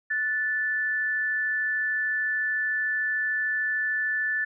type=tone pair together; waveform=sine; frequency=1480 / 1753.4 Hz; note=F#6 / A6; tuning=0 / -7 cents; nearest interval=minor third; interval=293 cents; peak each=-35 / -24 dBFS; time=0.1-4.45 s; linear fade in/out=10 ms; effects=none